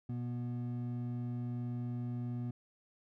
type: tone pair together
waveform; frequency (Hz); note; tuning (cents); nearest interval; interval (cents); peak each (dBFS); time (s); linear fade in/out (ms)
triangle; 121.5 / 243; B2 / B3; -28 / -28; octave; 1200; -35 / -39; 0.09-2.51; 5
effects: none